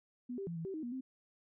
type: tone with pitch steps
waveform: sine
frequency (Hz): 246.2 / 393.1 / 169.2 / 163.8 / 385.3 / 313.4 / 240.6 / 261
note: B3 / G4 / E3 / E3 / G4 / D#4 / B3 / C4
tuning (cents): -5 / +5 / +45 / -11 / -30 / +13 / -45 / -4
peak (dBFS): -38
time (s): 0.29-1.01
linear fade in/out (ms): 10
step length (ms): 90
effects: none